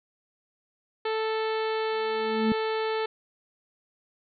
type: harmonic tone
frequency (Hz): 440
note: A4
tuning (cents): 0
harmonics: 1 / 2 / 3 / 4 / 5 / 6 / 7 / 8 / 9 / 10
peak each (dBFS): -27 / -33 / -37 / -39 / -41 / -43 / -44 / -45 / -46 / -47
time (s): 1.05-3.06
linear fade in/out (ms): 5
type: tone with exponential growth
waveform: sine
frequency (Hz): 220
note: A3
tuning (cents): 0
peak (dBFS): -19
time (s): 1.92-2.52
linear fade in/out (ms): 0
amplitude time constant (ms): 130
effects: none